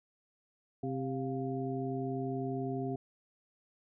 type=harmonic tone with a mistuned harmonic; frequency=132 Hz; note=C3; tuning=16 cents sharp; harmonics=1 / 2 / 3 / 5; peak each=-38 / -37 / -38 / -42 dBFS; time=0.83-2.96 s; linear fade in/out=5 ms; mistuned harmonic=5; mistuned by=+100 cents; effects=none